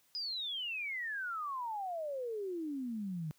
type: exponential sweep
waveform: sine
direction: down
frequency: 5040 to 149.6 Hz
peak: -36 dBFS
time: 0.15-3.31 s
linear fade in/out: 0 ms
effects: white hiss -70 dBFS RMS until 3.38 s + high-pass 60 Hz 12 dB/octave